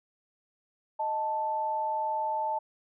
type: tone pair together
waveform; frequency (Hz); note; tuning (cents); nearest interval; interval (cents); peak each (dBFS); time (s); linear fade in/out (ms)
sine; 622.3 / 880.1; D#5 / A5; 0 / 0; tritone; 600; -35 / -28; 0.99-2.59; 10
effects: none